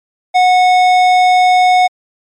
triangle tone with tanh clipping, 732 Hz, F#5, 19 cents flat, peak -8 dBFS, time 0.34-1.88 s, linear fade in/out 20 ms, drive 18 dB, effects MP3 96 kbps

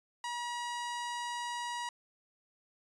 sawtooth tone, 960 Hz, B5, 49 cents flat, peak -32 dBFS, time 0.24-1.89 s, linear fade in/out 2 ms, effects resampled to 22050 Hz

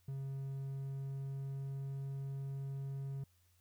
triangle tone with pitch glide, 136 to 136.95 Hz, C#3 to C#3, -33 to -21 cents, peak -37 dBFS, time 0.08-3.24 s, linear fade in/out 5 ms, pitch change +12 cents, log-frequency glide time 0.26-2.06 s, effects added 88 Hz sine -70 dBFS peak until 3.6 s + white hiss -75 dBFS RMS until 3.6 s

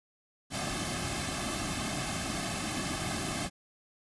pink noise with comb filter, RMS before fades -34 dBFS, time 0.5-3.5 s, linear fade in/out 50 ms, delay 2.1 ms, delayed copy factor -0.8, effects resampled to 24000 Hz

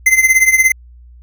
square tone with tremolo, 2065 Hz, C7, 23 cents flat, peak -5 dBFS, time 0.06-0.72 s, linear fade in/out 5 ms, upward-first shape triangle, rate 17 Hz, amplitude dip 85%, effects added 60 Hz sine -37 dBFS peak until 1.22 s

